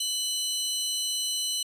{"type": "tone pair together", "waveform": "25% pulse", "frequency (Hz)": [2985, 4069], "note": ["F#7", "C8"], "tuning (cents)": [15, -49], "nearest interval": "perfect fourth", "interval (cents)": 536, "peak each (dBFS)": -26, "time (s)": [0, 1.63], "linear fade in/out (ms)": 5, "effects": ["resampled to 32000 Hz"]}